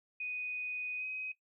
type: tone with pitch glide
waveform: sine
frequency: 2489 to 2522 Hz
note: D#7 to D#7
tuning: 0 to +23 cents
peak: -36 dBFS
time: 0.2-1.32 s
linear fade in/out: 5 ms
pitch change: +23 cents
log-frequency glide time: 0.97-1.05 s
effects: noise-tail reverb RT60 0.1 s tail -18 dB re dry